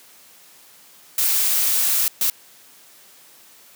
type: noise bursts at uneven times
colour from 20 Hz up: blue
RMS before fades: -19 dBFS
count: 2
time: 1.18-2.08 / 2.21-2.3 s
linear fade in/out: 2 ms
effects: white hiss -49 dBFS RMS until 3.75 s + high-pass 150 Hz 12 dB/octave